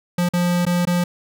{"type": "tone with dropouts", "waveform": "square", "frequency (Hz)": 176, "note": "F3", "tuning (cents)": 14, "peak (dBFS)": -17, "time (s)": [0.18, 1.04], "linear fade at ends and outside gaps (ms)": 5, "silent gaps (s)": [[0.289, 0.335], [0.653, 0.665], [0.853, 0.871]], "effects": []}